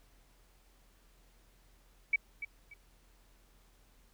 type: tone with echo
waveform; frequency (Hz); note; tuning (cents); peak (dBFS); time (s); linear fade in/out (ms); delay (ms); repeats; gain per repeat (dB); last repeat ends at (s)
sine; 2285; D7; -48; -24; 2.13-2.16; 5; 290; 2; -12; 2.74
effects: added 42 Hz sine -63 dBFS peak until 4.13 s + pink hiss -68 dBFS RMS until 4.13 s